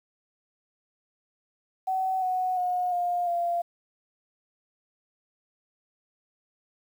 sine tone with pitch steps, 756 / 739.2 / 722.7 / 706.6 / 690.9 Hz, F#5 / F#5 / F#5 / F5 / F5, +37 / -2 / -41 / +20 / -19 cents, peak -24 dBFS, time 1.87-3.62 s, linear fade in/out 10 ms, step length 350 ms, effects 9-bit

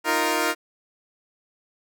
10% pulse chord, Eb suspended second, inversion none, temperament equal, 311.1 / 349.2 / 466.2 Hz, Eb4 / F4 / Bb4, 0 / 0 / 0 cents, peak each -17 dBFS, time 0.04-0.55 s, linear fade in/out 50 ms, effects none

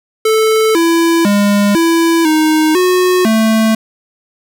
square tone with pitch steps, 438.8 / 333.8 / 203.4 / 332.5 / 311.4 / 364.8 / 221.1 Hz, A4 / E4 / G#3 / E4 / D#4 / F#4 / A3, -5 / +22 / -36 / +15 / +2 / -24 / +9 cents, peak -9 dBFS, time 0.25-3.75 s, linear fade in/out 5 ms, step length 500 ms, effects none

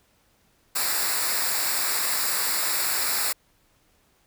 white noise with comb filter, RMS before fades -25 dBFS, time 0.75-3.33 s, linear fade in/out 10 ms, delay 0.32 ms, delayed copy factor -0.75, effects pink hiss -64 dBFS RMS until 4.26 s

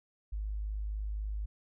sine tone, 51.91 Hz, G#1, in tune, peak -33 dBFS, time 0.32-1.46 s, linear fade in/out 10 ms, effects none

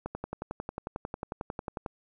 click train, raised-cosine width 1 ms, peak -20 dBFS, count 21, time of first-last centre 0.06-1.862 s, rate 11.1 Hz, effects none

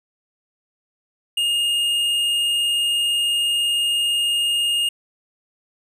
sine tone with hard clipping, 2839 Hz, F7, 28 cents sharp, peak -19 dBFS, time 1.37-4.89 s, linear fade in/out 5 ms, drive 7 dB, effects none

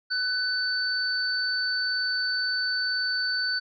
sine tone pair together, 1500 / 4521 Hz, F#6 / C#8, +23 / +33 cents, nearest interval octave + perfect fifth, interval 1910 cents, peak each -27 dBFS, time 0.1-3.6 s, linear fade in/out 20 ms, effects none

